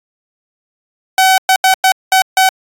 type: tone bursts at uneven times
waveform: sawtooth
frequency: 757 Hz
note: F#5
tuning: 39 cents sharp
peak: -3 dBFS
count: 6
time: 1.18-1.38 / 1.49-1.56 / 1.64-1.74 / 1.84-1.92 / 2.12-2.22 / 2.37-2.49 s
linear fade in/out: 2 ms
effects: AAC 64 kbps